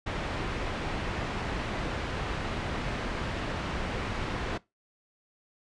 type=low-pass noise; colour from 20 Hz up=pink; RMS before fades=-33 dBFS; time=0.06-4.58 s; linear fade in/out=10 ms; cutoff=2800 Hz; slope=12 dB/octave; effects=noise-tail reverb RT60 0.2 s tail -20 dB re dry + resampled to 22050 Hz